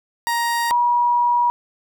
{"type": "tone pair in turn", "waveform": ["30% pulse", "sine"], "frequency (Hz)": [939, 962.6], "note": ["A#5", "B5"], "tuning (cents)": [12, -45], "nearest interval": "unison", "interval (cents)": 43, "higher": "second", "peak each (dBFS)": [-16, -14], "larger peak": "second", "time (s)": [[0.27, 0.71], [0.71, 1.5]], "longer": "second", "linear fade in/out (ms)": 0, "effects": []}